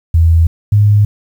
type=tone pair in turn; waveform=sine; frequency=82.41 / 103.83 Hz; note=E2 / G#2; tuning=0 / 0 cents; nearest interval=major third; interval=400 cents; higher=second; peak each=-5 dBFS; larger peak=neither; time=0.14-0.47 / 0.72-1.05 s; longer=neither; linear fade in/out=5 ms; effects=7-bit